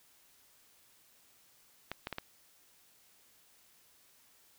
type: clicks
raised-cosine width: 0.3 ms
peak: -21 dBFS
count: 4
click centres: 1.916 / 2.071 / 2.127 / 2.184 s
effects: white hiss -65 dBFS RMS until 4.58 s